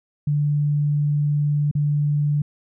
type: tone with dropouts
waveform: sine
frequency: 146.83 Hz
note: D3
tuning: in tune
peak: -17 dBFS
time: 0.27-2.42 s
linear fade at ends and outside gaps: 5 ms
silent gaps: 1.713-1.751 s
effects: none